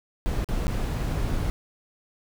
brown noise with dropouts, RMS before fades -26 dBFS, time 0.26-1.5 s, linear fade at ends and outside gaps 0 ms, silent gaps 0.444-0.488 / 0.668-0.68 s, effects none

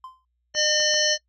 triangle tone with exponential decay, 1036 Hz, C6, 17 cents flat, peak -32 dBFS, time 0.04-0.25 s, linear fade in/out 2 ms, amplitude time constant 44 ms
harmonic tone, 606 Hz, D#5, 46 cents flat, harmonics 1 / 3 / 5 / 7 / 9 / 10, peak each -26 / -26 / -26 / -26 / -26 / -26 dBFS, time 0.54-1.18 s, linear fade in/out 50 ms
clicks, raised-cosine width 0.5 ms, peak -25 dBFS, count 3, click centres 0.55 / 0.802 / 0.942 s
effects noise-tail reverb RT60 0.1 s tail -22 dB re dry + added 60 Hz sine -70 dBFS peak until 1.28 s

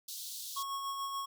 pink high-pass noise, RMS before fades -43 dBFS, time 0.08-0.63 s, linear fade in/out 5 ms, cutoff 3500 Hz, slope 48 dB/octave
square tone with tremolo, 1100 Hz, C#6, 14 cents flat, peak -35 dBFS, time 0.56-1.26 s, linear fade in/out 10 ms, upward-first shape sine, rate 6.9 Hz, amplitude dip 35%
effects none

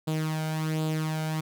sawtooth tone with flanger, 156.9 Hz, D#3, 15 cents sharp, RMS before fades -29 dBFS, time 0.07-1.41 s, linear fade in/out 10 ms, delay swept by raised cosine 0.25 to 1.35 ms, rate 1.3 Hz, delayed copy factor +0.6, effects none

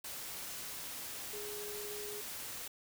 sine tone in noise, 415.3 Hz, G#4, in tune, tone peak -44 dBFS, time 1.33-2.21 s, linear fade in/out 5 ms, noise white, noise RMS -44 dBFS, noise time 0.04-2.68 s, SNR -3 dB, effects none

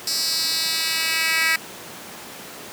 10% pulse tone with high-pass filter sweep, 323.7 Hz, E4, 31 cents flat, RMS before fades -22 dBFS, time 0.07-1.56 s, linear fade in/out 2 ms, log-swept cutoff 5300 to 2100 Hz, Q 2.4, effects pink hiss -37 dBFS RMS until 2.72 s + high-pass 200 Hz 12 dB/octave

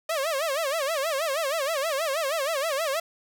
sawtooth tone with vibrato, 597 Hz, D5, 28 cents sharp, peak -21 dBFS, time 0.09-3 s, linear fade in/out 5 ms, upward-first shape sine, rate 6.3 Hz, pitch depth 200 cents each way, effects none

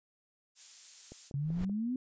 violet noise, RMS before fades -43 dBFS, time 0.55-1.32 s, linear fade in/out 50 ms
click train, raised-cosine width 2 ms, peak -34 dBFS, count 4, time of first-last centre 1.12-1.696 s, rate 5.21 Hz
sine exponential sweep, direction up, 135.8 to 261.6 Hz, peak -31 dBFS, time 1.34-1.96 s, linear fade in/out 2 ms
brown noise with exponential growth, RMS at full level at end -35 dBFS, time 1.35-1.65 s, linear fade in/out 5 ms, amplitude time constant 65 ms
effects resampled to 16000 Hz

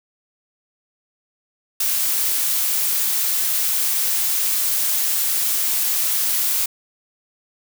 blue noise, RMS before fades -20 dBFS, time 1.8-6.66 s, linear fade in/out 5 ms, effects none

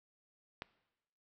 click, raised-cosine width 0.3 ms, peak -24 dBFS, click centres 0.621 s, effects noise-tail reverb RT60 1.0 s tail -20 dB re dry

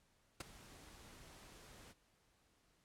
pink noise with ADSR envelope, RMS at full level -41 dBFS, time 0.4-1.94 s, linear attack 7 ms, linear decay 14 ms, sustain -18 dB, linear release 33 ms, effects pink hiss -75 dBFS RMS until 2.84 s + low-pass 11000 Hz 12 dB/octave

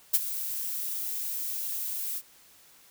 violet noise with ADSR envelope, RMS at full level -20 dBFS, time 0.13-2.22 s, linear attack 18 ms, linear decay 31 ms, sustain -13 dB, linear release 52 ms, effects white hiss -57 dBFS RMS until 2.9 s

